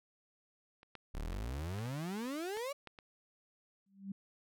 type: clicks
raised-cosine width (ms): 0.3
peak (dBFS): -41 / -31 / -32 / -41 / -40 / -36 / -32 / -35 / -39 / -31 / -32 / -35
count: 12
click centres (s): 0.831 / 0.953 / 1.33 / 1.368 / 1.426 / 1.743 / 1.787 / 1.857 / 2.255 / 2.571 / 2.873 / 2.988
type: exponential sweep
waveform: 35% pulse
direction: up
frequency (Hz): 32.7 to 585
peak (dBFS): -36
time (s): 1.14-2.73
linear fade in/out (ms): 10
type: tone with exponential growth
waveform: sine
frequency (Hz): 195.7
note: G3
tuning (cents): -3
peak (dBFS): -36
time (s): 3.86-4.12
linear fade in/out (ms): 5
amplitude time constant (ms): 56
effects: none